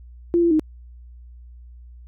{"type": "tone with pitch steps", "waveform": "sine", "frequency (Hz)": [343.6, 339.9, 311.4], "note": ["F4", "F4", "D#4"], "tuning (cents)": [-28, -47, 2], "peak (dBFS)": -14, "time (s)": [0.34, 0.595], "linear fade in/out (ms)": 0, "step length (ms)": 85, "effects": ["added 60 Hz sine -40 dBFS peak until 2.07 s"]}